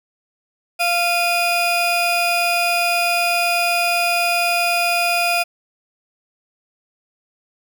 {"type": "tone pair together", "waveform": "35% pulse", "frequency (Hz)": [692.6, 2468], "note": ["F5", "D#7"], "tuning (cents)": [-15, -15], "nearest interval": "octave + minor seventh", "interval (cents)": 2200, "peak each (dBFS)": -17, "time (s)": [0.79, 5.44], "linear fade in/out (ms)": 20, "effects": []}